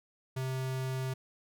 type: tone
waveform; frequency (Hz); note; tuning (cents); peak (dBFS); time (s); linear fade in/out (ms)
square; 130.81; C3; 0; -33; 0.36-1.14; 10
effects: none